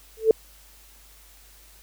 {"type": "tone with exponential growth", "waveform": "sine", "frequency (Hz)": 443.1, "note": "A4", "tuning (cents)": 12, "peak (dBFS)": -8, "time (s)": [0.17, 0.31], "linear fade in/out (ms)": 2, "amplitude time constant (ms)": 29, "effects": ["added 50 Hz sine -53 dBFS peak until 1.82 s", "white hiss -53 dBFS RMS until 1.82 s"]}